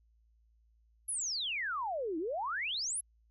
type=exponential two-way sweep; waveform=sine; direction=down then up; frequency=11350 to 305.5 to 11350 Hz; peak=-33 dBFS; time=1.08-3.01 s; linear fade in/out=10 ms; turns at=2.18 s; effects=added 56 Hz sine -65 dBFS peak until 3.3 s